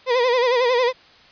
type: tone with vibrato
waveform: 35% pulse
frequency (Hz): 493.9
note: B4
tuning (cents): 0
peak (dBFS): -14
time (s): 0.06-0.93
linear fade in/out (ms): 50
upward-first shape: sine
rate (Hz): 11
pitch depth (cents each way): 88
effects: white hiss -49 dBFS RMS until 1.31 s + resampled to 11025 Hz